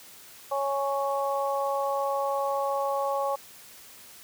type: harmonic tone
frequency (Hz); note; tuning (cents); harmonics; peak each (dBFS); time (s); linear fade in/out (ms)
277.2; C#4; 0; 2 / 3 / 4; -28 / -30 / -31; 0.51-3.36; 10
effects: white hiss -49 dBFS RMS until 4.23 s + high-pass 60 Hz 12 dB/octave